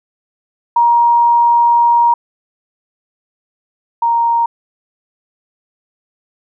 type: tone pair in turn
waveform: sine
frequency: 944 / 933.2 Hz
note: A#5 / A#5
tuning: +22 / +2 cents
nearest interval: unison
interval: 20 cents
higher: first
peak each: -7 / -10 dBFS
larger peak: first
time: 0.76-2.14 / 4.02-4.46 s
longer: first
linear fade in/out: 5 ms
effects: none